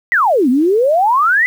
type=exponential two-way sweep; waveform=sine; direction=down then up; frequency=2043 to 238.5 to 2043 Hz; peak=-9 dBFS; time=0.12-1.46 s; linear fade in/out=0 ms; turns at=0.49 s; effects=7-bit